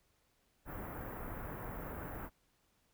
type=band-stop noise; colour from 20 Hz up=pink; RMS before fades=-44 dBFS; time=0.65-2.3 s; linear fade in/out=50 ms; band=1700 to 15000 Hz; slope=24 dB/octave; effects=pink hiss -75 dBFS RMS until 2.93 s